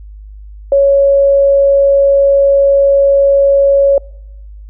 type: tone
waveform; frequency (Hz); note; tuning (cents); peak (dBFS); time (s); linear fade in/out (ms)
sine; 556; C#5; +5; -5; 0.72-3.98; 2
effects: noise-tail reverb RT60 1.0 s tail -26 dB re dry + added 51 Hz sine -29 dBFS peak until 4.69 s